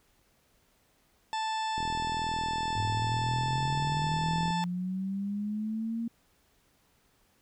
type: harmonic tone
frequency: 880 Hz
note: A5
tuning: in tune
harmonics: 1 / 2 / 3 / 4 / 5 / 6 / 8 / 9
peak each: -30 / -41 / -45 / -41 / -49 / -45 / -53 / -51 dBFS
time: 1.33-4.64 s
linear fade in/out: 0 ms
type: click train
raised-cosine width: 3 ms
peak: -27 dBFS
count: 113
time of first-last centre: 1.78-4.505 s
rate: 41.1 Hz
type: linear sweep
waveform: sine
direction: up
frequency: 100 to 233.1 Hz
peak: -30 dBFS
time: 2.76-6.08 s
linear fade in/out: 5 ms
effects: pink hiss -68 dBFS RMS until 7.41 s

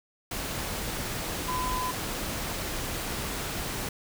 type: tone in noise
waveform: sine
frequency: 1009 Hz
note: B5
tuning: 37 cents sharp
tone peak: -29 dBFS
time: 1.48-1.91 s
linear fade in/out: 5 ms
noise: pink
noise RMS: -33 dBFS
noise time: 0.31-3.89 s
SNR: +1 dB
effects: none

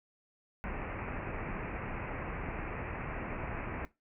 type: low-pass noise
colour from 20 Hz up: pink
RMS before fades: -39 dBFS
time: 0.64-3.85 s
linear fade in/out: 0 ms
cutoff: 2600 Hz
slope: 96 dB/octave
effects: noise-tail reverb RT60 0.2 s tail -17 dB re dry

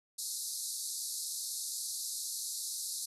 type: band-pass noise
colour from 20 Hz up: white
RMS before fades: -39 dBFS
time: 0.18-3.06 s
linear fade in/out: 10 ms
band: 3900 to 12000 Hz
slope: 96 dB/octave
effects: none

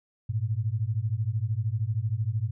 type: beating tone pair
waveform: sine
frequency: 103.2 / 116.2 Hz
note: G#2 / A#2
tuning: -10 / -5 cents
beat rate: 13 Hz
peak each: -28 dBFS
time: 0.29-2.51 s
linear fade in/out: 10 ms
effects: none

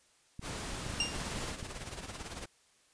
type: clicks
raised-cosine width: 5 ms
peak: -30 dBFS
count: 11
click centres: 0.394 / 0.733 / 0.865 / 0.901 / 0.939 / 0.982 / 1.022 / 1.162 / 1.28 / 1.362 / 1.628 s
type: noise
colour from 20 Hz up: pink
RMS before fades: -40 dBFS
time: 0.41-1.56 s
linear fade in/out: 50 ms
type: tone with exponential decay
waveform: 25% pulse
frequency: 2794 Hz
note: F7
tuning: in tune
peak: -22 dBFS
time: 1-1.21 s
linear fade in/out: 2 ms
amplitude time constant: 45 ms
type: noise with tremolo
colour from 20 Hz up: pink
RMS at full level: -41 dBFS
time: 1.14-2.46 s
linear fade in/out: 5 ms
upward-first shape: sine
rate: 18 Hz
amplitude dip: 60%
effects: white hiss -67 dBFS RMS until 2.93 s + resampled to 22050 Hz

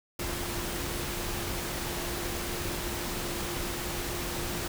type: tone in noise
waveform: sine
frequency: 349.2 Hz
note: F4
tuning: in tune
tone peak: -40 dBFS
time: 0.19-4.68 s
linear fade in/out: 5 ms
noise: pink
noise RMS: -34 dBFS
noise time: 0.19-4.68 s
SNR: -9 dB
effects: none

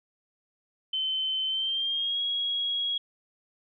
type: tone with pitch glide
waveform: sine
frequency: 3071 to 3310 Hz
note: G7 to G#7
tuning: -36 to -6 cents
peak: -26 dBFS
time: 0.93-2.98 s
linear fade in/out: 5 ms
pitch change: +130 cents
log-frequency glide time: 1.47-2.21 s
effects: none

